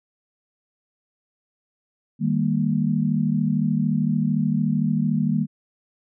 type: chord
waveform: sine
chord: Eb major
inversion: none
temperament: equal with one note detuned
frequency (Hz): 155.56 / 199.65 / 233.1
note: Eb3 / G3 / Bb3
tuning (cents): 0 / +32 / 0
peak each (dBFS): -23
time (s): 2.19-5.47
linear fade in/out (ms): 50
effects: none